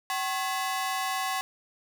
sawtooth ring-modulated tone, 924 Hz, A#5, 16 cents flat, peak -21 dBFS, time 0.1-1.41 s, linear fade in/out 0 ms, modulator 160 Hz, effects 8-bit

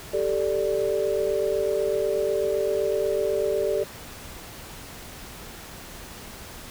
sine chord, G suspended second, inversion none, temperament equal, 392 / 440 / 587.3 Hz, G4 / A4 / D5, 0 / 0 / 0 cents, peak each -26 dBFS, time 0.13-3.84 s, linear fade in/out 10 ms, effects pink hiss -41 dBFS RMS until 6.7 s

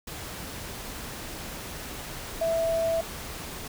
sine tone in noise, 659.3 Hz, E5, in tune, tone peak -23 dBFS, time 2.41-3.01 s, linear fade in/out 5 ms, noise pink, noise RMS -38 dBFS, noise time 0.07-3.68 s, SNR +12 dB, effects none

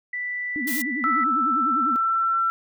sine tone, 1975.5 Hz, B6, in tune, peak -26 dBFS, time 0.13-1.24 s, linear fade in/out 5 ms
sine tone with vibrato, 270.2 Hz, C#4, 44 cents flat, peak -27 dBFS, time 0.56-1.96 s, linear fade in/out 0 ms, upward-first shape sine, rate 10 Hz, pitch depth 250 cents each way
blue noise, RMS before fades -29 dBFS, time 0.67-0.82 s, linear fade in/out 5 ms
sine tone with pitch glide, 1318.5 to 1348.5 Hz, E6 to E6, 0 to +39 cents, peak -19 dBFS, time 1.04-2.5 s, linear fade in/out 0 ms, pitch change +39 cents, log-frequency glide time 1.29-2.39 s
effects none

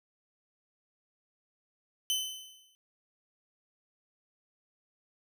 sawtooth tone with exponential decay, 3043 Hz, F#7, 48 cents sharp, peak -23 dBFS, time 2.1-2.75 s, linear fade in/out 0 ms, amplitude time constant 140 ms, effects none

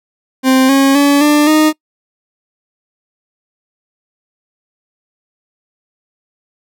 40% pulse tone with pitch steps, 261.6 / 272.7 / 284.3 / 296.4 / 308.9 Hz, C4 / C#4 / C#4 / D4 / D#4, 0 / -28 / +44 / +16 / -12 cents, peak -6 dBFS, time 0.43-1.73 s, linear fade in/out 50 ms, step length 260 ms, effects noise-tail reverb RT60 0.1 s tail -25 dB re dry

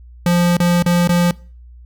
square tone with dropouts, 174.61 Hz, F3, in tune, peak -12 dBFS, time 0.26-1.31 s, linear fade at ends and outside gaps 2 ms, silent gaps 0.569-0.601 / 0.825-0.861 / 1.075-1.092 s, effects noise-tail reverb RT60 0.4 s tail -23 dB re dry + added 60 Hz sine -37 dBFS peak until 1.85 s

